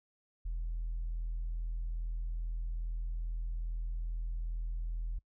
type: tone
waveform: sine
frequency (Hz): 41.2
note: E1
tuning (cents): 0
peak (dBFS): -32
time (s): 0.45-5.19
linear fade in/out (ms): 10
effects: noise-tail reverb RT60 0.1 s tail -26 dB re dry + tanh soft clip ceiling -31 dBFS